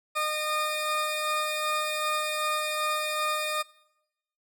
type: tone pair together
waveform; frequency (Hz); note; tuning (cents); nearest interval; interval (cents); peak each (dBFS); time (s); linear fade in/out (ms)
20% pulse; 612 / 1221.4; D#5 / D#6; -29 / -32; octave; 1197; -26 / -24; 0.15-3.63; 20
effects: noise-tail reverb RT60 0.9 s tail -22 dB re dry